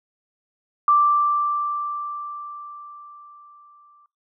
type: tone with exponential decay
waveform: sine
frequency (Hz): 1174.7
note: D6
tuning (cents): 0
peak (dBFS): -12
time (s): 0.88-4.06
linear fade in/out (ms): 2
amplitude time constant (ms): 690
effects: noise-tail reverb RT60 0.2 s tail -21 dB re dry